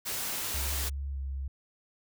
white noise, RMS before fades -34 dBFS, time 0.05-0.9 s, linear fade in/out 20 ms
sine tone with pitch glide, 69.3 to 67.6 Hz, C#2 to C#2, 0 to -43 cents, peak -32 dBFS, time 0.54-1.48 s, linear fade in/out 5 ms, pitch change -43 cents, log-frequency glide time 1.11-1.18 s
effects none

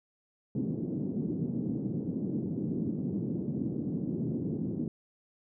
pink band-pass noise, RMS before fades -33 dBFS, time 0.55-4.88 s, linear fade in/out 2 ms, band 150 to 320 Hz, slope 24 dB/octave, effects none

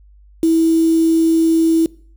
sine tone with quantisation, 326 Hz, E4, 19 cents flat, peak -10 dBFS, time 0.43-1.86 s, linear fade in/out 2 ms, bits 5, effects noise-tail reverb RT60 0.5 s tail -23 dB re dry + added 50 Hz sine -43 dBFS peak until 2.16 s

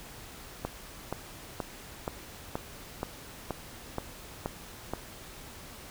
click train, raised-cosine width 1 ms, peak -17 dBFS, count 10, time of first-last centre 0.65-4.936 s, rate 2.1 Hz, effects pink hiss -47 dBFS RMS until 5.9 s

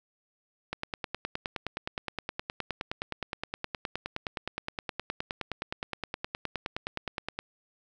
click train, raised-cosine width 0.3 ms, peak -16 dBFS, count 65, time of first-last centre 0.73-7.39 s, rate 9.61 Hz, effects none

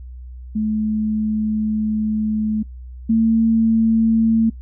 sine tone pair in turn, 215.5 / 224.8 Hz, A3 / A3, -36 / +37 cents, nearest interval minor second, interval 73 cents, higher second, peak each -17 / -12 dBFS, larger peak second, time 0.55-2.63 / 3.09-4.5 s, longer first, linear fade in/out 10 ms, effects noise-tail reverb RT60 0.1 s tail -23 dB re dry + added 62 Hz sine -32 dBFS peak until 4.61 s

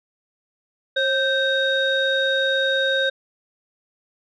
sine tone cluster, 538 / 1558 / 3736 Hz, C5 / G6 / A#7, +48 / -11 / +3 cents, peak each -21 / -21 / -23 dBFS, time 0.96-3.1 s, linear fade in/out 10 ms, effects tanh soft clip ceiling -10 dBFS

